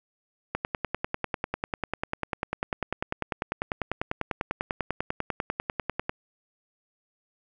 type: click train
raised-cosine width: 0.5 ms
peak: -12 dBFS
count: 57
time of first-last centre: 0.55-6.095 s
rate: 10.1 Hz
effects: none